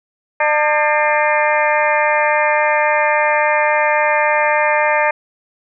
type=harmonic tone with a mistuned harmonic; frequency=300.3 Hz; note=D4; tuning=39 cents sharp; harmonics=2 / 3 / 4 / 5 / 6 / 7 / 8; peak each=-17 / -17 / -23 / -23 / -21 / -21 / -23 dBFS; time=0.4-5.11 s; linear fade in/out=5 ms; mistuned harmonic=5; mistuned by=+110 cents; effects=none